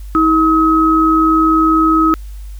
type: tone pair together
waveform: sine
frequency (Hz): 319.7 / 1275.5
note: D#4 / D#6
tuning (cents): +47 / +43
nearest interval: 2 octaves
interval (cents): 2396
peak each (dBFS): -11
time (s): 0.15-2.14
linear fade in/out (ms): 0
effects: added 50 Hz sine -26 dBFS peak until 2.59 s + white hiss -48 dBFS RMS until 2.59 s